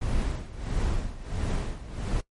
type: noise with tremolo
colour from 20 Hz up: brown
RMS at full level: -26 dBFS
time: 0.01-2.21 s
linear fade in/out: 10 ms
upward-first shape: sine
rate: 1.5 Hz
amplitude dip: 80%
effects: noise-tail reverb RT60 0.1 s tail -18 dB re dry + MP3 48 kbps